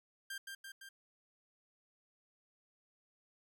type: tone with echo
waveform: sawtooth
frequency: 1588 Hz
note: G6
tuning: 22 cents sharp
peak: -38 dBFS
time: 0.3-0.38 s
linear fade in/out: 5 ms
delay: 170 ms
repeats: 3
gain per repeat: -3 dB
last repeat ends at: 0.89 s
effects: none